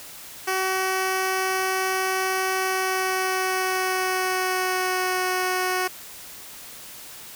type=tone with pitch glide; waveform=10% pulse; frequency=377.5 to 368.7 Hz; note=F#4 to F#4; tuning=+35 to -6 cents; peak=-14 dBFS; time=0.47-5.88 s; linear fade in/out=10 ms; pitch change=-41 cents; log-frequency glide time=2.59-5.23 s; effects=white hiss -41 dBFS RMS until 7.35 s